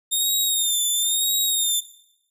15% pulse tone with vibrato, 3661 Hz, A#7, 32 cents flat, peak -13 dBFS, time 0.11-1.81 s, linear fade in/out 20 ms, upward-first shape sine, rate 0.99 Hz, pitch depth 68 cents each way, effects noise-tail reverb RT60 0.8 s tail -17 dB re dry

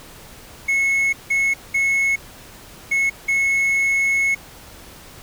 triangle tone bursts at uneven times, 2188 Hz, C#7, 23 cents flat, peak -14 dBFS, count 5, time 0.68-1.13 / 1.3-1.54 / 1.74-2.16 / 2.91-3.1 / 3.28-4.35 s, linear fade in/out 10 ms, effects pink hiss -42 dBFS RMS until 5.22 s

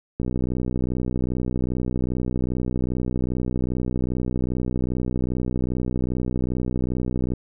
click train, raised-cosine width 3 ms, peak -13 dBFS, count 447, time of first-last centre 0.2-7.336 s, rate 62.5 Hz, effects none

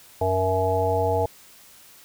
harmonic tone, 93.9 Hz, F#2, 26 cents sharp, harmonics 1 / 3 / 5 / 7 / 9, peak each -26 / -35 / -24 / -25 / -26 dBFS, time 0.21-1.26 s, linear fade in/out 5 ms, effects white hiss -50 dBFS RMS until 2.04 s

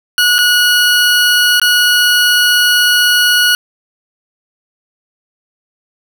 20% pulse tone with dropouts, 1458 Hz, F#6, 26 cents flat, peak -3 dBFS, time 0.18-3.55 s, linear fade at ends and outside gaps 1 ms, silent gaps 0.383-0.388 / 1.598-1.616 s, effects none

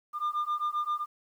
sine beating tone pair, 1200 / 1207.6 Hz, D6 / D6, +37 / +48 cents, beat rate 7.6 Hz, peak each -29 dBFS, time 0.13-1.06 s, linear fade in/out 50 ms, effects tanh soft clip ceiling -25 dBFS + 10-bit

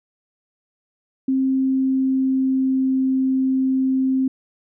sine tone with pitch glide, 264.8 to 263 Hz, C4 to C4, +21 to +9 cents, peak -16 dBFS, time 1.28-4.28 s, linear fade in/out 5 ms, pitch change -12 cents, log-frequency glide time 1.48-3 s, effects none

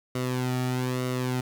sawtooth tone with flanger, 126.8 Hz, B2, 46 cents sharp, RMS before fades -28 dBFS, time 0.15-1.41 s, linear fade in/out 5 ms, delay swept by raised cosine 1.2 to 1.95 ms, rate 1.1 Hz, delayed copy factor -0.65, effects 10-bit

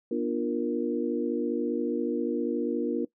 sine tone cluster, 243.8 / 298.4 / 348.8 / 467.9 Hz, B3 / D4 / F4 / A#4, -22 / +28 / -2 / +6 cents, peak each -31 dBFS, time 0.11-3.05 s, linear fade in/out 5 ms, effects noise-tail reverb RT60 0.1 s tail -19 dB re dry

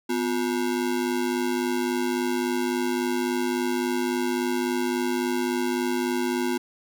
square ring-modulated tone, 302.3 Hz, D#4, 50 cents flat, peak -21 dBFS, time 0.09-6.58 s, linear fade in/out 10 ms, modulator 51.8 Hz, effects none

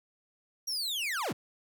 40% pulse linear sweep, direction down, 5740 to 73.42 Hz, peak -30 dBFS, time 0.67-1.33 s, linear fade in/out 10 ms, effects none

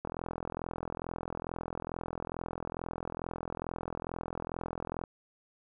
click train, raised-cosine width 1 ms, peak -22 dBFS, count 212, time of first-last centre 0.05-5.038 s, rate 42.3 Hz, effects none

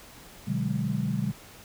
sine chord, G# half-diminished seventh, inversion first, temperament just, 124.59 / 149.51 / 186.89 / 207.7 Hz, B2 / D3 / F#3 / G#3, +16 / +31 / +18 / 0 cents, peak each -31 dBFS, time 0.47-1.32 s, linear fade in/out 10 ms, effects pink hiss -49 dBFS RMS until 1.64 s

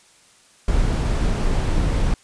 brown noise, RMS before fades -19 dBFS, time 0.68-2.14 s, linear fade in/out 2 ms, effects white hiss -53 dBFS RMS until 2.23 s + resampled to 22050 Hz

